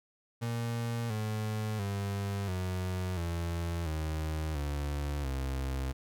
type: tone with pitch steps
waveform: 35% pulse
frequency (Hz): 117.1 / 108 / 99.61 / 91.87 / 84.74 / 78.15 / 72.08 / 66.48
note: A#2 / A2 / G2 / F#2 / E2 / D#2 / D2 / C2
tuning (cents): +8 / -32 / +28 / -12 / +48 / +8 / -32 / +28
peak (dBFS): -30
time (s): 0.41-5.93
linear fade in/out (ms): 20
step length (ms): 690
effects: none